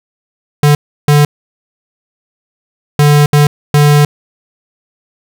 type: tone bursts at uneven times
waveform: square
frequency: 146.83 Hz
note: D3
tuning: in tune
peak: -5 dBFS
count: 5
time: 0.63-0.75 / 1.08-1.25 / 2.99-3.26 / 3.33-3.47 / 3.74-4.05 s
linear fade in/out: 2 ms
effects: none